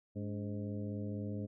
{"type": "harmonic tone with a mistuned harmonic", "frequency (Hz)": 103.83, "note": "G#2", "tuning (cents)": 0, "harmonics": [1, 2, 3, 4, 5, 6], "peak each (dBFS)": [-40, -41, -45, -50, -49, -55], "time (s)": [0.15, 1.47], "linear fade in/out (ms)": 20, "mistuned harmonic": 3, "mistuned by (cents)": -110, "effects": []}